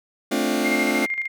sawtooth chord, D minor seventh, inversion second, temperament just, 220.2 / 264.3 / 293.7 / 352.4 Hz, A3 / C4 / D4 / F4, +2 / +18 / 0 / +16 cents, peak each -22 / -21 / -21 / -23 dBFS, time 0.31-1.06 s, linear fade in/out 10 ms
sine tone with tremolo, 2117 Hz, C7, 20 cents sharp, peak -21 dBFS, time 0.64-1.28 s, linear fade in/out 20 ms, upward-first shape square, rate 13 Hz, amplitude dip 60%
effects none

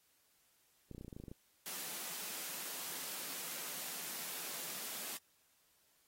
clicks, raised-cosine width 3 ms, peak -35 dBFS, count 12, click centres 0.913 / 0.948 / 0.981 / 1.011 / 1.047 / 1.081 / 1.128 / 1.165 / 1.2 / 1.238 / 1.282 / 1.315 s
white high-pass noise, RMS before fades -44 dBFS, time 1.66-5.17 s, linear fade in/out 0 ms, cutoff 150 Hz, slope 96 dB/octave
effects white hiss -73 dBFS RMS until 6.07 s + AAC 48 kbps

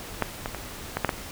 clicks, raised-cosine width 0.5 ms, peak -7 / -14 / -18 / -10 / -6 / -8 / -24 dBFS, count 7, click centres 0.223 / 0.459 / 0.547 / 0.97 / 1.047 / 1.092 / 1.18 s, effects pink hiss -39 dBFS RMS until 1.31 s

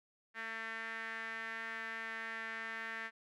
sawtooth tone with band-pass filter, 224.9 Hz, A3, 38 cents sharp, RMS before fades -43 dBFS, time 0.34-3.11 s, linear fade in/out 50 ms, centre 1800 Hz, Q 4.5, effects none

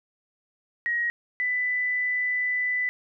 sine tone pair in turn, 1892 / 1992.2 Hz, A#6 / B6, +25 / +15 cents, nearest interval minor second, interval 90 cents, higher second, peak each -23 dBFS, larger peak neither, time 0.86-1.1 / 1.4-2.89 s, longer second, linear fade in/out 0 ms, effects none

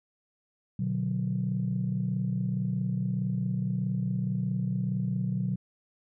sine chord, B minor, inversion none, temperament just, 123.47 / 148.16 / 185.21 Hz, B2 / D3 / F#3, 0 / +16 / +2 cents, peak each -30 / -33 / -29 dBFS, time 0.79-5.56 s, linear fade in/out 5 ms, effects tanh soft clip ceiling -19 dBFS

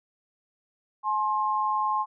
sine tone pair together, 850.2 / 1061 Hz, G#5 / C6, +40 / +24 cents, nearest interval major third, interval 384 cents, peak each -27 / -25 dBFS, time 1.03-2.06 s, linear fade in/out 50 ms, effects none

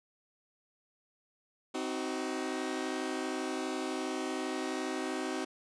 sawtooth chord, C diminished, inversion none, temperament just, 261.6 / 314 / 376.7 Hz, C4 / Eb4 / Gb4, 0 / +16 / +31 cents, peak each -34 dBFS, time 1.74-5.45 s, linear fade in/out 10 ms, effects resampled to 22050 Hz

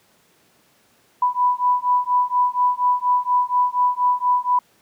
sine beating tone pair, 987.8 / 992 Hz, B5 / B5, 0 / +7 cents, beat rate 4.2 Hz, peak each -19 dBFS, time 1.22-4.59 s, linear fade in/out 5 ms, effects pink hiss -58 dBFS RMS until 4.81 s + high-pass 150 Hz 12 dB/octave

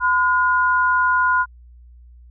sine tone pair together, 1014 / 1434 Hz, B5 / F6, +45 / +45 cents, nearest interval tritone, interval 600 cents, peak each -17 dBFS, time 0-1.46 s, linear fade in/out 50 ms, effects added 60 Hz sine -42 dBFS peak until 2.3 s

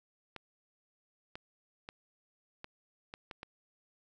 clicks, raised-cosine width 0.3 ms, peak -27 dBFS, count 7, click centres 0.363 / 1.355 / 1.889 / 2.644 / 3.139 / 3.312 / 3.431 s, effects none

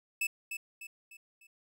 45% pulse tone with echo, 2616 Hz, E7, 14 cents flat, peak -29 dBFS, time 0.21-0.27 s, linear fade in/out 5 ms, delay 300 ms, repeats 4, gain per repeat -7 dB, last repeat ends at 1.47 s, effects none

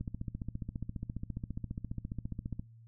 click train, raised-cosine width 5 ms, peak -25 dBFS, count 39, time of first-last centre 0.01-2.595 s, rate 14.7 Hz, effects noise-tail reverb RT60 0.3 s tail -22 dB re dry + added 114 Hz sine -53 dBFS peak until 2.87 s

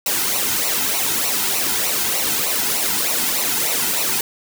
white noise with flanger, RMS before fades -20 dBFS, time 0.06-4.21 s, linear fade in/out 2 ms, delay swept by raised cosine 0.59 to 1.79 ms, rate 3.3 Hz, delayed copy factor -0.7, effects none

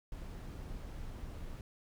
brown noise, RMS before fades -44 dBFS, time 0.12-1.61 s, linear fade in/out 2 ms, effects none

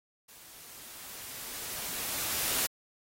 white noise with level ramp, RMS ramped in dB -53 to -29 dBFS, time 0.28-2.67 s, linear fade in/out 10 ms, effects AAC 48 kbps

